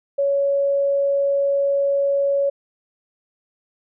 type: tone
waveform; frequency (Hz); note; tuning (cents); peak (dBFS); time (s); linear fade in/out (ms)
sine; 559; C#5; +14; -16; 0.18-2.5; 10
effects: none